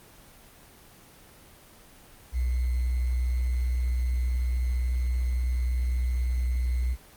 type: tone with sample-and-hold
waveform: sine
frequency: 61.74 Hz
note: B1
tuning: in tune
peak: -23 dBFS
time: 2.32-6.97 s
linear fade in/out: 50 ms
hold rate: 2100 Hz
effects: pink hiss -52 dBFS RMS until 7.16 s + Opus 24 kbps